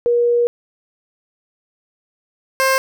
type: tone pair in turn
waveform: sine / 15% pulse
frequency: 477.4 / 530.1 Hz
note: A#4 / C5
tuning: +41 / +23 cents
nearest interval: major second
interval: 182 cents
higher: second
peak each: -12 / -7 dBFS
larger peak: second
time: 0.06-0.47 / 2.6-2.78 s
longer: first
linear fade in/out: 0 ms
effects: none